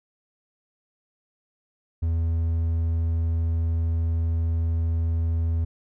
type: tone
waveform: triangle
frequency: 82.41 Hz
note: E2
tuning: in tune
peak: -19 dBFS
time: 2.02-5.65 s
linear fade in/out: 10 ms
effects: none